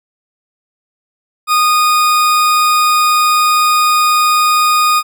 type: tone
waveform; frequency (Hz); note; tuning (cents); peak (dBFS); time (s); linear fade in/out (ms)
40% pulse; 1233; D#6; -16; -8; 1.47-5.03; 50
effects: none